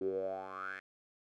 10% pulse tone with band-pass filter sweep, 95 Hz, F#2, 46 cents sharp, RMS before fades -39 dBFS, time 0.01-0.8 s, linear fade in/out 5 ms, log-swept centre 340 to 1900 Hz, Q 9.5, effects none

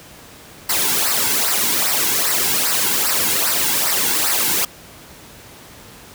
white noise with flanger, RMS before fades -18 dBFS, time 0.69-4.65 s, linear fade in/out 5 ms, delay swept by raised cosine 0.29 to 1.69 ms, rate 2.5 Hz, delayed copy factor -0.7, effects pink hiss -41 dBFS RMS until 6.14 s + high-pass 60 Hz 12 dB/octave

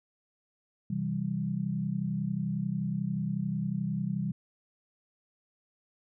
sine chord, C major, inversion none, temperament equal, 130.81 / 164.81 / 196 Hz, C3 / E3 / G3, 0 / 0 / 0 cents, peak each -35 / -33 / -32 dBFS, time 0.9-4.32 s, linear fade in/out 5 ms, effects none

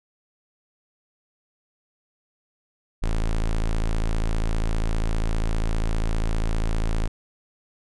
square tone, 27.5 Hz, A0, in tune, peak -21 dBFS, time 3.02-7.08 s, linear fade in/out 10 ms, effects resampled to 24000 Hz

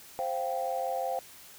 sine chord, C suspended fourth, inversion none, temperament equal, 523.3 / 698.5 / 784 Hz, C5 / F5 / G5, 0 / 0 / 0 cents, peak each -33 dBFS, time 0.19-1.19 s, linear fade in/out 0 ms, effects tanh soft clip ceiling -20 dBFS + white hiss -51 dBFS RMS until 1.58 s

